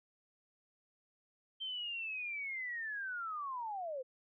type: linear sweep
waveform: sine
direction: down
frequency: 3142 to 493.9 Hz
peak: -38 dBFS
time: 1.6-4.03 s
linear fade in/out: 20 ms
effects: none

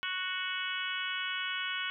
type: harmonic tone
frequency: 370 Hz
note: F#4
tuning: in tune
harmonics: 3 / 4 / 5 / 6 / 7 / 8 / 9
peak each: -42 / -37 / -44 / -40 / -43 / -38 / -43 dBFS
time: 0.03-1.9 s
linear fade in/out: 0 ms
effects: none

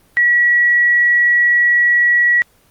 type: tone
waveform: sine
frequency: 1928 Hz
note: B6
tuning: 42 cents flat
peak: -9 dBFS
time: 0.17-2.42 s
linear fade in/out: 0 ms
effects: pink hiss -53 dBFS RMS until 2.7 s + Opus 24 kbps

